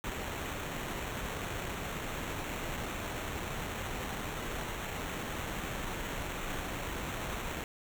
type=noise with sample-and-hold; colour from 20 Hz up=pink; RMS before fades=-38 dBFS; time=0.04-7.64 s; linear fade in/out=0 ms; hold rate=4900 Hz; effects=none